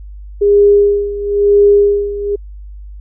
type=tone with tremolo; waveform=sine; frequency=407.1 Hz; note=G#4; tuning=35 cents flat; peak=-4 dBFS; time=0.41-2.36 s; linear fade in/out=10 ms; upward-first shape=sine; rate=1 Hz; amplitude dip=80%; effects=added 50 Hz sine -28 dBFS peak until 3 s